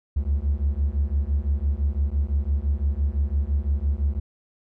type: beating tone pair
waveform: triangle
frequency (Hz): 68.1 / 74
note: C#2 / D2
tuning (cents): -30 / +14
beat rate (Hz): 5.9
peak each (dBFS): -21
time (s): 0.16-4.2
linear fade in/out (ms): 10
effects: tanh soft clip ceiling -12 dBFS